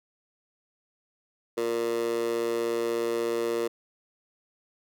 15% pulse tone with high-pass filter, 116.54 Hz, A#2, in tune, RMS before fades -28 dBFS, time 1.57-3.68 s, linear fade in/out 10 ms, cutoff 420 Hz, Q 4, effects none

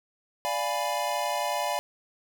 square chord, D diminished seventh, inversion none, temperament equal, 587.3 / 698.5 / 830.6 / 987.8 Hz, D5 / F5 / Ab5 / Cb6, 0 / 0 / 0 / 0 cents, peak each -33 dBFS, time 0.45-1.79 s, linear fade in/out 0 ms, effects none

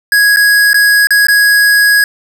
square tone with dropouts, 1661.2 Hz, G#6, in tune, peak -6 dBFS, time 0.12-2.04 s, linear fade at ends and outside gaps 2 ms, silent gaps 0.362-0.369 / 0.732-0.743 / 1.071-1.106 / 1.27-1.284 s, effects none

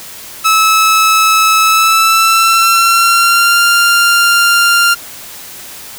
sawtooth tone with pitch glide, 1300 to 1393.3 Hz, E6 to F6, -24 to -4 cents, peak -3 dBFS, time 0.44-4.95 s, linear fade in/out 20 ms, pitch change +120 cents, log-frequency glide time 1.62-3.6 s, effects white hiss -30 dBFS RMS until 5.98 s

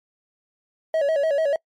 triangle tone with vibrato, 601 Hz, D5, 40 cents sharp, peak -16 dBFS, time 0.94-1.56 s, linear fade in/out 2 ms, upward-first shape square, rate 6.8 Hz, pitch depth 110 cents each way, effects noise-tail reverb RT60 0.1 s tail -25 dB re dry + MP3 64 kbps

